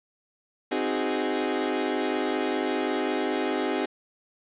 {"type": "chord", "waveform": "30% pulse", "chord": "Ab dominant seventh", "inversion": "first", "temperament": "equal", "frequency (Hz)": [261.6, 311.1, 370, 415.3], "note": ["C4", "Eb4", "Gb4", "Ab4"], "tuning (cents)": [0, 0, 0, 0], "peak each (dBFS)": -28, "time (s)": [0.71, 3.86], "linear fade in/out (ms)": 10, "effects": ["resampled to 8000 Hz", "8-bit"]}